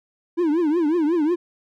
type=tone with vibrato; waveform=triangle; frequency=322.1 Hz; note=E4; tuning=40 cents flat; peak=-15 dBFS; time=0.37-1.36 s; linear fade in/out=20 ms; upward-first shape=triangle; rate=5.5 Hz; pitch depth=210 cents each way; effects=none